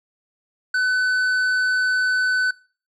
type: tone with tanh clipping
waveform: sine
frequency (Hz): 1506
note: F#6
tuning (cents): +30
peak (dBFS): -19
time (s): 0.74-2.51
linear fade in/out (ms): 5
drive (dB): 8
effects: noise-tail reverb RT60 0.4 s tail -22 dB re dry